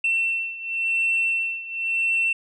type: beating tone pair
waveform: sine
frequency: 2696 / 2696.93 Hz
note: E7 / E7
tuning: +38 / +39 cents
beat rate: 0.93 Hz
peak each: -22 / -25 dBFS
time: 0.04-2.33 s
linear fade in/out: 5 ms
effects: tanh soft clip ceiling -15 dBFS